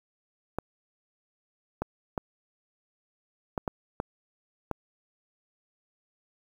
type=clicks; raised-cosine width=1 ms; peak=-15 dBFS; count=7; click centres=0.586 / 1.82 / 2.178 / 3.578 / 3.678 / 4.001 / 4.713 s; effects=8-bit